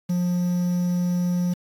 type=tone with quantisation; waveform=triangle; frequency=177.4 Hz; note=F3; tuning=27 cents sharp; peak=-18 dBFS; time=0.09-1.54 s; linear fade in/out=10 ms; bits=7; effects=AAC 64 kbps